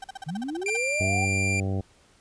35% pulse tone bursts, 777 Hz, G5, 16 cents flat, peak -32 dBFS, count 12, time 0.02-0.768 s, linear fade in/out 5 ms, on 22 ms, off 44 ms
sine linear sweep, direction up, 140.2 to 784 Hz, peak -29 dBFS, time 0.26-1.26 s, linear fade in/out 20 ms
45% pulse tone, 2375 Hz, D7, 19 cents sharp, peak -25 dBFS, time 0.66-1.6 s, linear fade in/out 2 ms
harmonic tone, 96.6 Hz, G2, 25 cents flat, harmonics 1 / 2 / 3 / 4 / 5 / 6 / 7 / 8, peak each -26 / -32 / -36 / -38 / -40 / -42 / -43 / -44 dBFS, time 1-1.81 s, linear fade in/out 5 ms
effects pink hiss -59 dBFS RMS until 2.2 s + resampled to 22050 Hz

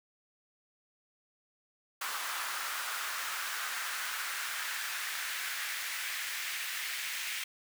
pink noise with high-pass filter sweep, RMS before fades -37 dBFS, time 2.01-7.44 s, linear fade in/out 5 ms, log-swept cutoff 1200 to 2100 Hz, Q 2.1, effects none

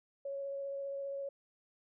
sine tone with vibrato, 554.4 Hz, C#5, in tune, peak -37 dBFS, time 0.25-1.29 s, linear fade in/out 5 ms, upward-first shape sine, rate 15 Hz, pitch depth 10 cents each way, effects none

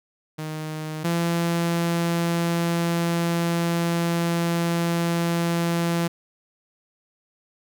sawtooth tone pair in turn, 155.56 / 169.62 Hz, D#3 / E3, 0 / +50 cents, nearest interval minor second, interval 150 cents, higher second, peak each -25 / -17 dBFS, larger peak second, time 0.38-1.04 / 1.04-6.08 s, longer second, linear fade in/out 10 ms, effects none

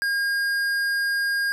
sine tone with hard clipping, 1620 Hz, G#6, 43 cents flat, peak -23 dBFS, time 0.02-1.52 s, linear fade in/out 0 ms, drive 12 dB, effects none

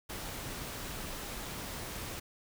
pink noise, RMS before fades -41 dBFS, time 0.09-2.2 s, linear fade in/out 10 ms, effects none

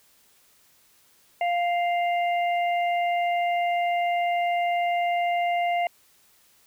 harmonic tone, 698.5 Hz, F5, in tune, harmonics 1 / 3 / 4, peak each -22 / -31 / -38 dBFS, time 1.41-5.87 s, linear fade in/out 2 ms, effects white hiss -60 dBFS RMS until 6.66 s

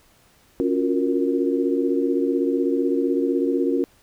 sine chord, Gb major seventh, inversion second, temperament equal with one note detuned, 277.2 / 349.2 / 365.1 / 466.2 Hz, Db4 / F4 / Gb4 / Bb4, 0 / 0 / -23 / 0 cents, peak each -22 / -24 / -26 / -25 dBFS, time 0.6-3.84 s, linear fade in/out 0 ms, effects pink hiss -57 dBFS RMS until 4.02 s

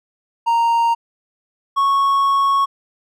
triangle tone pair in turn, 929 / 1104.8 Hz, A#5 / C#6, -6 / -6 cents, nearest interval minor third, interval 300 cents, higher second, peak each -11 dBFS, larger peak neither, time 0.46-0.95 / 1.76-2.66 s, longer second, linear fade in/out 20 ms, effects none

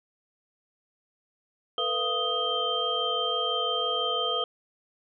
sine tone cluster, 449.6 / 495.6 / 687 / 1250 / 3149 Hz, A4 / B4 / F5 / D#6 / G7, +37 / +6 / -29 / +8 / +7 cents, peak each -35 / -33 / -34 / -31 / -28 dBFS, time 1.78-4.44 s, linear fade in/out 2 ms, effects none

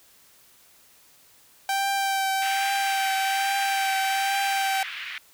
sawtooth tone with vibrato, 781 Hz, G5, 7 cents flat, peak -19 dBFS, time 1.69-4.83 s, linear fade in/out 2 ms, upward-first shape triangle, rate 1.2 Hz, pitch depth 20 cents each way
white band-pass noise, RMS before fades -35 dBFS, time 2.42-5.18 s, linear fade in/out 0 ms, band 1600 to 2800 Hz, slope 24 dB/octave
effects white hiss -56 dBFS RMS until 5.33 s

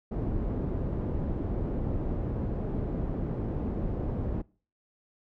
pink low-pass noise, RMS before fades -31 dBFS, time 0.11-4.42 s, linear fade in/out 10 ms, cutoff 410 Hz, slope 12 dB/octave, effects noise-tail reverb RT60 0.4 s tail -23 dB re dry

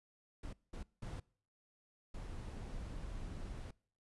brown noise bursts at uneven times, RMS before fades -45 dBFS, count 4, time 0.43-0.53 / 0.73-0.83 / 1.02-1.2 / 2.14-3.71 s, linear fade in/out 5 ms, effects noise-tail reverb RT60 0.5 s tail -24 dB re dry + resampled to 24000 Hz

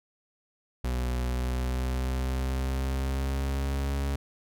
40% pulse tone with pitch glide, 62 to 69.19 Hz, B1 to C#2, +7 to -3 cents, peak -26 dBFS, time 0.84-4.16 s, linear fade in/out 5 ms, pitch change +190 cents, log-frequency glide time 1.25-3.97 s, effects none

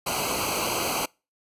pink noise with comb filter, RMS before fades -27 dBFS, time 0.06-1.06 s, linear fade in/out 10 ms, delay 0.56 ms, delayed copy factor -1, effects noise-tail reverb RT60 0.3 s tail -26 dB re dry + resampled to 32000 Hz

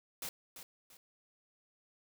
white noise with echo, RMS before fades -41 dBFS, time 0.22-0.29 s, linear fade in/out 2 ms, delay 340 ms, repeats 2, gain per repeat -9 dB, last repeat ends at 0.97 s, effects none

